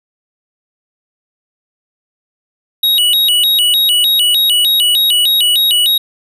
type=tone with vibrato; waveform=square; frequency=3336 Hz; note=G#7; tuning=7 cents sharp; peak=-9 dBFS; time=2.83-5.98 s; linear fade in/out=5 ms; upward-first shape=square; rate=3.3 Hz; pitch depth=220 cents each way; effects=none